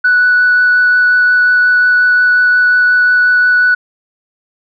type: tone with vibrato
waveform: sine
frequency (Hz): 1480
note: F#6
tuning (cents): 0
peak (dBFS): -5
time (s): 0.04-3.75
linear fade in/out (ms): 10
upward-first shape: triangle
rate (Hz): 5.6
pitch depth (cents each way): 9
effects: tanh soft clip ceiling -3 dBFS